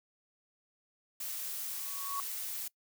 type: noise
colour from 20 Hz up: blue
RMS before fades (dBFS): -39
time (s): 1.2-2.68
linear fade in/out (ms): 5
type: tone with exponential growth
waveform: sine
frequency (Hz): 1115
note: C#6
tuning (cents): +10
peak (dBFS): -32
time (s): 1.64-2.2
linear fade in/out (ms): 1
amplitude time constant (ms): 120
effects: noise-tail reverb RT60 0.1 s tail -22 dB re dry